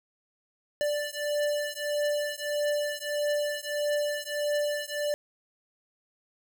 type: beating tone pair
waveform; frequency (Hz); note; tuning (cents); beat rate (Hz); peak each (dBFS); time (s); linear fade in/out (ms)
square; 587.3 / 588.9; D5 / D5; 0 / +5; 1.6; -31; 0.81-5.14; 0
effects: none